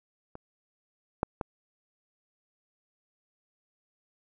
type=clicks; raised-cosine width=1 ms; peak=-28 / -11 / -17 dBFS; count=3; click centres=0.354 / 1.231 / 1.412 s; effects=none